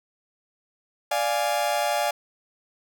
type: chord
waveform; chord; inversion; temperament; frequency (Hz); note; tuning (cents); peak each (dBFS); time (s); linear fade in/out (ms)
40% pulse; D diminished; none; equal; 587.3 / 698.5 / 830.6; D5 / F5 / Ab5; 0 / 0 / 0; -26; 1.11-2.11; 5
effects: none